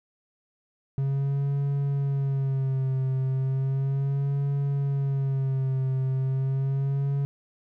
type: tone with vibrato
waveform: triangle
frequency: 136.1 Hz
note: C#3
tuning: 31 cents flat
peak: -21 dBFS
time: 0.98-7.25 s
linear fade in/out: 0 ms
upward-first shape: sine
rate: 0.35 Hz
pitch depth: 56 cents each way
effects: none